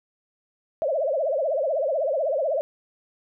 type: tone with vibrato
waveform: sine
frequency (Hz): 590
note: D5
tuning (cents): +8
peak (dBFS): -21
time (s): 0.82-2.61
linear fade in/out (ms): 0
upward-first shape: triangle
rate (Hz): 16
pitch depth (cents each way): 260
effects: none